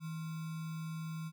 sine tone with sample-and-hold, 161.2 Hz, E3, 38 cents flat, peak -38 dBFS, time 0-1.32 s, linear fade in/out 50 ms, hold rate 1225 Hz, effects none

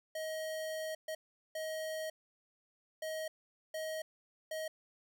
square tone bursts at uneven times, 631 Hz, D#5, 24 cents sharp, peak -38 dBFS, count 6, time 0.15-0.95 / 1.08-1.15 / 1.55-2.1 / 3.02-3.28 / 3.74-4.02 / 4.51-4.68 s, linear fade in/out 5 ms, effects 13-bit

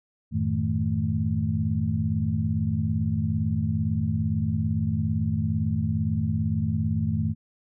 sine tone cluster, 90.4 / 108.1 / 157.2 / 219 Hz, F#2 / A2 / D#3 / A3, -40 / -30 / +18 / -8 cents, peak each -28 dBFS, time 0.31-7.35 s, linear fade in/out 50 ms, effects none

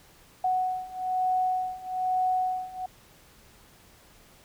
sine beating tone pair, 740 / 741.1 Hz, F#5 / F#5, 0 / +3 cents, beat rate 1.1 Hz, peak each -29 / -27 dBFS, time 0.44-2.86 s, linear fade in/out 5 ms, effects pink hiss -56 dBFS RMS until 4.44 s

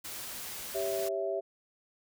white noise, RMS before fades -41 dBFS, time 0.04-1.09 s, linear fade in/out 10 ms
sine chord, C# diminished, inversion second, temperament equal, 392 / 554.4 / 659.3 Hz, G4 / C#5 / E5, 0 / 0 / 0 cents, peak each -34 / -37 / -33 dBFS, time 0.74-1.41 s, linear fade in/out 20 ms
effects none

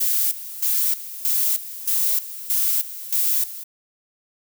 violet noise with tremolo, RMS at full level -20 dBFS, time 0-3.64 s, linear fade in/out 10 ms, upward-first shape square, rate 1.6 Hz, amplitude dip 80%, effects none

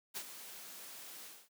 white noise with ADSR envelope, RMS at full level -40 dBFS, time 0.14-1.49 s, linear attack 27 ms, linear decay 63 ms, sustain -10 dB, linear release 250 ms, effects high-pass 200 Hz 12 dB/octave

